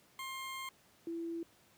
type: tone pair in turn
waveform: 20% pulse / sine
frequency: 1061 / 334.2 Hz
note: C6 / E4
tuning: +24 / +24 cents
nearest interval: octave + minor sixth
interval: 2000 cents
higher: first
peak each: -36 / -37 dBFS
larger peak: first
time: 0.19-0.69 / 1.07-1.43 s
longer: first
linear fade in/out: 2 ms
effects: pink hiss -66 dBFS RMS until 1.77 s + high-pass 100 Hz 12 dB/octave